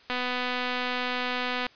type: click train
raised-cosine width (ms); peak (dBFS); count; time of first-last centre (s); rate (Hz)
0.3; -14; 391; 0.1-1.666; 249
effects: white hiss -55 dBFS RMS until 1.75 s + resampled to 11025 Hz